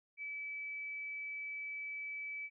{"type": "tone", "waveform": "sine", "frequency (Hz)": 2300, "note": "D7", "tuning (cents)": -37, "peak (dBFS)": -40, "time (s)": [0.17, 2.5], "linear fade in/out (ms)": 50, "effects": []}